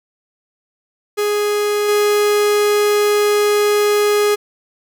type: tone with level steps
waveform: 45% pulse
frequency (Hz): 415.3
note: G#4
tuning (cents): 0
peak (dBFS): -15 / -12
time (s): 1.17-4.36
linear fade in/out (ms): 20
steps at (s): 1.88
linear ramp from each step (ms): 10
effects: none